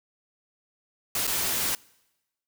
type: noise with dropouts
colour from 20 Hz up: white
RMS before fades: -27 dBFS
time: 1.15-1.75 s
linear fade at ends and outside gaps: 2 ms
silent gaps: 1.269-1.275 s
effects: noise-tail reverb RT60 1.0 s tail -25 dB re dry